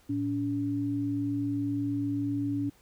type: tone pair together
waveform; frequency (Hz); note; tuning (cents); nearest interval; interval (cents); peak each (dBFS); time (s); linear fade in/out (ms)
sine; 112.76 / 284.7; A2 / C#4; +43 / +46; octave + major third; 1603; -34 / -28; 0.09-2.7; 10
effects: pink hiss -62 dBFS RMS until 2.81 s